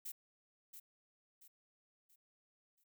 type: noise with echo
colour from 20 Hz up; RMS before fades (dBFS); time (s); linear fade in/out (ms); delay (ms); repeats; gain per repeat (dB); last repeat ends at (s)
violet; -45; 0.05-0.12; 10; 680; 4; -8; 2.84
effects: none